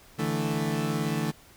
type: chord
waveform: 30% pulse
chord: D suspended second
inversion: none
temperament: equal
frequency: 146.83 / 164.81 / 220 Hz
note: D3 / E3 / A3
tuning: 0 / 0 / 0 cents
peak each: -28 dBFS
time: 0.18-1.32 s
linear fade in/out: 20 ms
effects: pink hiss -54 dBFS RMS until 1.56 s